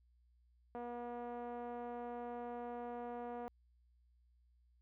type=tone with low-pass filter; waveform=5% pulse; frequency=240.4 Hz; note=B3; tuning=46 cents flat; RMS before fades=-45 dBFS; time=0.75-3.48 s; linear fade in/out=0 ms; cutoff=660 Hz; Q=1.7; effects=added 60 Hz sine -68 dBFS peak until 4.81 s